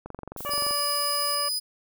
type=click train; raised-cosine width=1 ms; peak=-23 dBFS; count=16; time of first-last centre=0.06-0.709 s; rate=23.1 Hz
type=noise; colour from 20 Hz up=violet; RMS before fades=-38 dBFS; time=0.37-1.35 s; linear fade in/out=2 ms
type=harmonic tone; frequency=578 Hz; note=D5; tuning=28 cents flat; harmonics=1 / 2 / 3 / 4 / 5; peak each=-34 / -30 / -42 / -43 / -40 dBFS; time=0.45-1.49 s; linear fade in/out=10 ms
type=tone; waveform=sawtooth; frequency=4978 Hz; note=D#8; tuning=in tune; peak=-23 dBFS; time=0.5-1.6 s; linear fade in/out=20 ms
effects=none